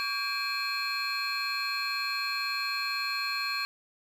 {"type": "tone cluster", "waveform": "triangle", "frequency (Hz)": [1132, 1604, 2356, 2564, 4246], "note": ["C#6", "G6", "D7", "E7", "C8"], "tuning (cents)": [36, 39, 5, -49, 25], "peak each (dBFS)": [-34, -34, -35, -37, -32], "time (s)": [0, 3.65], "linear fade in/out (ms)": 0, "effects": []}